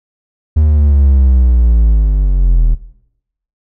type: linear sweep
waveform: triangle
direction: down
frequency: 77.78 to 39.03 Hz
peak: -4 dBFS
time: 0.56-2.75 s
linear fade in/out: 10 ms
effects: noise-tail reverb RT60 0.8 s tail -17 dB re dry